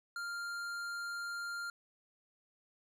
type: tone with tanh clipping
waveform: triangle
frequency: 1396.9 Hz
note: F6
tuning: in tune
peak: -40 dBFS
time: 0.16-1.7 s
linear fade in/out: 2 ms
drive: 18 dB
effects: none